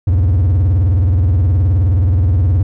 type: tone with vibrato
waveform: triangle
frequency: 89.2 Hz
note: F2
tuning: 37 cents sharp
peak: -7 dBFS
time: 0.07-2.63 s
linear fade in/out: 5 ms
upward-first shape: sine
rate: 19 Hz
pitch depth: 280 cents each way
effects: none